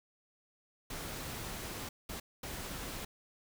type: noise bursts at uneven times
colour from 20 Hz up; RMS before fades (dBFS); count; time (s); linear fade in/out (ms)
pink; -42; 3; 0.9-1.89 / 2.09-2.2 / 2.43-3.05; 5
effects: none